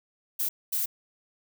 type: noise bursts at uneven times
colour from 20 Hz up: violet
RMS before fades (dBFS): -28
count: 2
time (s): 0.39-0.49 / 0.72-0.86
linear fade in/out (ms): 10
effects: none